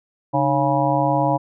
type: harmonic tone with a mistuned harmonic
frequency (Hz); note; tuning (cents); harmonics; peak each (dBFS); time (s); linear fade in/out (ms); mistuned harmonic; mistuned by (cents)
138.59; C#3; 0; 1 / 2 / 4 / 5 / 6 / 7; -23 / -23 / -23 / -23 / -23 / -23; 0.33-1.38; 20; 2; +150
effects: none